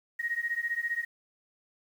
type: beating tone pair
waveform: sine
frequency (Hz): 1871 / 1886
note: A#6 / A#6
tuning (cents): +6 / +20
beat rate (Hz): 15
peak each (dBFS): -32 / -32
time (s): 0.19-1.05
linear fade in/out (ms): 10
effects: 9-bit